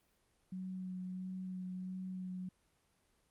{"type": "tone with vibrato", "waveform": "sine", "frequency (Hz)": 185, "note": "F#3", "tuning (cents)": 0, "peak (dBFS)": -40, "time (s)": [0.52, 2.49], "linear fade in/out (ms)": 5, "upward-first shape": "sine", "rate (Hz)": 1.5, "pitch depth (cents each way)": 14, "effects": ["pink hiss -75 dBFS RMS until 3.3 s", "Opus 32 kbps"]}